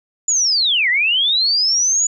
sine linear two-way sweep, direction down then up, 7040 to 1865 to 6960 Hz, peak -13 dBFS, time 0.28-2.07 s, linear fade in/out 5 ms, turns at 0.89 s, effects none

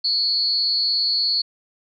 sine tone with amplitude modulation, 4390 Hz, C#8, 18 cents flat, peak -14 dBFS, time 0.04-1.42 s, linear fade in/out 10 ms, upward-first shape sine, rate 263 Hz, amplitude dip 80%, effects none

